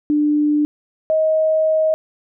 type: tone pair in turn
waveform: sine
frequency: 297.4 / 630.2 Hz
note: D4 / D#5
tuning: +22 / +22 cents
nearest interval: octave + minor second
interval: 1300 cents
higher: second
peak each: -13 dBFS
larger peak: neither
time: 0.1-0.65 / 1.1-1.94 s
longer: second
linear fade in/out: 0 ms
effects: none